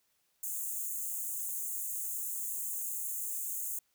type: high-pass noise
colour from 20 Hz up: white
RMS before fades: -37 dBFS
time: 0.43-3.79 s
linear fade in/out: 5 ms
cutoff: 6500 Hz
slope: 96 dB/octave
effects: white hiss -75 dBFS RMS until 3.94 s